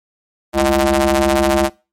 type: ring-modulated tone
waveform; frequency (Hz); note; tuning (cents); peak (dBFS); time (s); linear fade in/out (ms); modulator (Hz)
sawtooth; 138.59; C#3; 0; -5; 0.53-1.7; 50; 478
effects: noise-tail reverb RT60 0.3 s tail -23 dB re dry + MP3 64 kbps